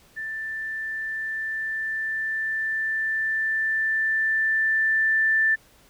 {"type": "tone with level ramp", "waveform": "sine", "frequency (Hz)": 1770, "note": "A6", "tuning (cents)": 10, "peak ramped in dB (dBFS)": [-29, -17], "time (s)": [0.16, 5.56], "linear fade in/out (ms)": 20, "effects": ["pink hiss -56 dBFS RMS until 5.89 s"]}